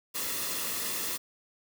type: noise with comb filter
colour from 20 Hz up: white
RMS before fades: -33 dBFS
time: 0.14-1.18 s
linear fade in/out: 20 ms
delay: 1.3 ms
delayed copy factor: -0.5
effects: none